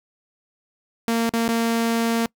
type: tone with dropouts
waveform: sawtooth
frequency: 230 Hz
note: A#3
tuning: 23 cents flat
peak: -15 dBFS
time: 1.08-2.26 s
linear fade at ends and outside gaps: 0 ms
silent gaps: 1.293-1.336 / 1.48-1.488 s
effects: noise-tail reverb RT60 0.1 s tail -25 dB re dry